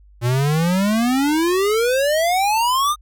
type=exponential sweep; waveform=square; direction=up; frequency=116.54 to 1244.5 Hz; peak=-16 dBFS; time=0.21-2.96 s; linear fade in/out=50 ms; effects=added 50 Hz sine -45 dBFS peak until 3.01 s